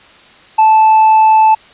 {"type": "tone with tanh clipping", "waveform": "sine", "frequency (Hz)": 875, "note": "A5", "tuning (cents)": -10, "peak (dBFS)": -5, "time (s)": [0.58, 1.55], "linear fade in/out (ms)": 10, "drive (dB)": 2, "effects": ["white hiss -41 dBFS RMS until 1.73 s", "resampled to 8000 Hz"]}